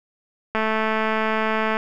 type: click train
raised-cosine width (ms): 0.5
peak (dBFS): -8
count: 268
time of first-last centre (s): 0.55-1.769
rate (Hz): 219
effects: none